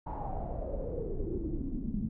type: noise with low-pass filter sweep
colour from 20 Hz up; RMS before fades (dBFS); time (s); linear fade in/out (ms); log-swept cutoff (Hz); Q
brown; -35; 0.06-2.09; 10; 930 to 210; 8.4
effects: none